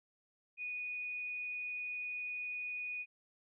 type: tone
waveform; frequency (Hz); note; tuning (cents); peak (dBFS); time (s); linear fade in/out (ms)
sine; 2472; D#7; -12; -38; 0.57-3.06; 50
effects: none